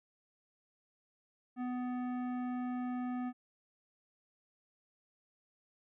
sine tone with hard clipping, 249 Hz, B3, 14 cents sharp, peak -37 dBFS, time 1.56-3.33 s, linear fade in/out 50 ms, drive 15 dB, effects low-pass 2000 Hz 12 dB/octave

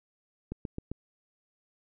click train, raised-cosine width 3 ms, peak -22 dBFS, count 4, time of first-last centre 0.52-0.916 s, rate 7.58 Hz, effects none

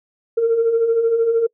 sine beating tone pair, 447.1 / 460.1 Hz, A4 / A#4, +28 / -23 cents, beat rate 13 Hz, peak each -22 / -13 dBFS, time 0.37-1.47 s, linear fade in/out 10 ms, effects noise-tail reverb RT60 0.1 s tail -26 dB re dry + tanh soft clip ceiling -9 dBFS

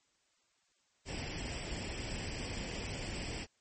pink noise with comb filter, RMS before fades -40 dBFS, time 1.05-3.47 s, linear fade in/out 50 ms, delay 0.39 ms, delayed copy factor +0.55, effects white hiss -74 dBFS RMS until 3.6 s + MP3 32 kbps

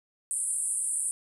white band-pass noise, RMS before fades -30 dBFS, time 0.31-1.11 s, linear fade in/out 0 ms, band 8400 to 10000 Hz, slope 96 dB/octave, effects none

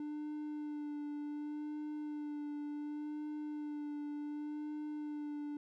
triangle tone with vibrato, 297.1 Hz, D4, 20 cents sharp, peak -37 dBFS, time 0-5.57 s, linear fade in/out 2 ms, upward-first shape sine, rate 0.68 Hz, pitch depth 21 cents each way, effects none

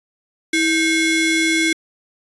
35% pulse ring-modulated tone, 1244.5 Hz, D#6, in tune, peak -10 dBFS, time 0.53-1.73 s, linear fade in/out 5 ms, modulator 920 Hz, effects resampled to 24000 Hz

